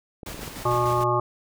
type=clicks; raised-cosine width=2 ms; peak=-25 dBFS; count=6; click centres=0.232 / 0.287 / 0.345 / 0.393 / 0.432 / 0.478 s
type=noise with tremolo; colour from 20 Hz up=pink; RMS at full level=-36 dBFS; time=0.26-1.04 s; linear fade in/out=5 ms; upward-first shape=square; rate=6.7 Hz; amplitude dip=35%
type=harmonic tone; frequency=121.1 Hz; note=B2; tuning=34 cents flat; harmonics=1 / 3 / 5 / 7 / 9 / 10; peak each=-27 / -26 / -28 / -27 / -25 / -28 dBFS; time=0.65-1.2 s; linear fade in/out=5 ms
effects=none